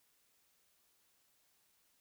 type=silence; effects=white hiss -74 dBFS RMS until 2 s